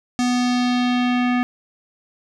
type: tone with low-pass filter sweep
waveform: square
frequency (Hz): 246.9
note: B3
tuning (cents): 0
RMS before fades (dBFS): -19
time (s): 0.19-1.43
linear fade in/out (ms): 0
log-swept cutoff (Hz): 6800 to 2200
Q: 1.8
effects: none